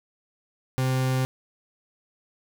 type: tone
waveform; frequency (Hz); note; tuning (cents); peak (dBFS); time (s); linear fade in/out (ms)
40% pulse; 129.9; C3; -12; -21; 0.78-1.25; 0
effects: none